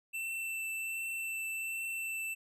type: tone with vibrato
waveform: square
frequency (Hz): 2673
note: E7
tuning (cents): +23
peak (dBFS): -36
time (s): 0.13-2.35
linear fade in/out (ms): 20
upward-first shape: triangle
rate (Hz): 1.3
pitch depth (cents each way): 11
effects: none